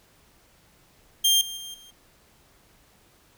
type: tone with level steps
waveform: sawtooth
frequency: 3191 Hz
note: G7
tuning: 30 cents sharp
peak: -14 / -30 / -33 / -44 dBFS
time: 1.24-1.91 s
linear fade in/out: 10 ms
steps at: 1.41 / 1.57 / 1.74 s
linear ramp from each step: 2 ms
effects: pink hiss -59 dBFS RMS until 3.37 s